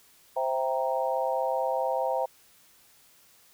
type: chord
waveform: sine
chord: C dominant seventh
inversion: none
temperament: equal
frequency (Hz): 523.3 / 659.3 / 784 / 932.3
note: C5 / E5 / G5 / Bb5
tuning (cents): 0 / 0 / 0 / 0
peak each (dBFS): -29 / -31 / -31 / -32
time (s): 0.36-2.26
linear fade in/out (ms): 10
effects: white hiss -59 dBFS RMS until 3.53 s